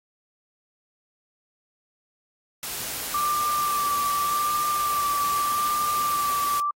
white noise, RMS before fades -32 dBFS, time 2.63-6.6 s, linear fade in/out 0 ms
sine tone with vibrato, 1174.7 Hz, D6, in tune, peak -22 dBFS, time 3.14-6.71 s, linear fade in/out 5 ms, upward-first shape sine, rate 0.84 Hz, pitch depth 22 cents each way
effects AAC 48 kbps

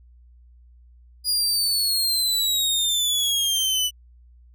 sawtooth exponential sweep, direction down, 4905 to 2960 Hz, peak -17 dBFS, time 1.24-3.91 s, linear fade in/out 50 ms, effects added 60 Hz sine -48 dBFS peak until 4.54 s

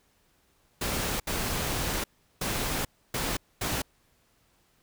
pink noise bursts at uneven times, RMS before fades -30 dBFS, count 5, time 0.81-1.2 / 1.27-2.04 / 2.41-2.85 / 3.14-3.37 / 3.61-3.82 s, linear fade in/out 5 ms, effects pink hiss -67 dBFS RMS until 4.82 s

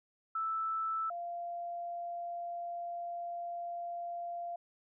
sine tone pair in turn, 1318 / 692.2 Hz, E6 / F5, -1 / -16 cents, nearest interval major seventh, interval 1115 cents, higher first, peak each -32 / -37 dBFS, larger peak first, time 0.35-1.1 / 1.1-4.56 s, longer second, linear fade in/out 5 ms, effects none

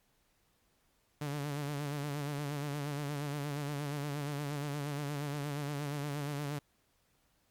sawtooth tone with vibrato, 144.7 Hz, D3, 25 cents flat, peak -31 dBFS, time 1.21-6.59 s, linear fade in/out 5 ms, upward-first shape sine, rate 8.5 Hz, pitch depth 59 cents each way, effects pink hiss -73 dBFS RMS until 7.5 s + MP3 96 kbps

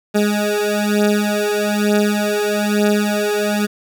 20% pulse beating tone pair, 207.4 / 208.5 Hz, G#3 / G#3, -2 / +7 cents, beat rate 1.1 Hz, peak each -13 dBFS, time 0.14-3.67 s, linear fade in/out 20 ms, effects none

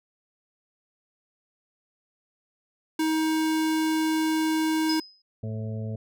square tone, 316.1 Hz, D#4, 27 cents sharp, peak -23 dBFS, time 2.99-5 s, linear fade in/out 5 ms
sine tone with exponential decay, 5050 Hz, D#8, 25 cents sharp, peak -25 dBFS, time 4.89-5.22 s, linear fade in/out 5 ms, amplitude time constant 71 ms
harmonic tone, 109.6 Hz, A2, 6 cents flat, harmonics 1 / 2 / 4 / 5 / 6, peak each -30 / -36 / -42 / -44 / -46 dBFS, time 5.43-5.96 s, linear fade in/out 5 ms
effects none

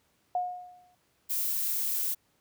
sine tone with exponential decay, 720 Hz, F#5, 47 cents flat, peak -24 dBFS, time 0.35-0.95 s, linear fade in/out 2 ms, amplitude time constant 130 ms
violet noise, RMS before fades -30 dBFS, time 1.29-2.15 s, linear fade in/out 20 ms
effects pink hiss -70 dBFS RMS until 2.4 s + high-pass 80 Hz 12 dB/octave

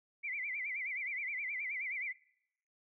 sine tone with vibrato, 2176 Hz, C#7, 33 cents flat, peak -36 dBFS, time 0.23-2.13 s, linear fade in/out 20 ms, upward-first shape sine, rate 9.5 Hz, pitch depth 160 cents each way, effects noise-tail reverb RT60 0.8 s tail -23 dB re dry

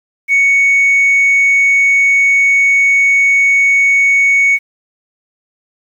sine tone, 2225 Hz, C#7, 6 cents sharp, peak -5 dBFS, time 0.28-4.59 s, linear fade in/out 50 ms, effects tanh soft clip ceiling -5 dBFS + 7-bit

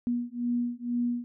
sine beating tone pair, 240 / 242.1 Hz, B3 / B3, -49 / -34 cents, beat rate 2.1 Hz, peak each -30 dBFS, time 0.07-1.24 s, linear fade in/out 0 ms, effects none

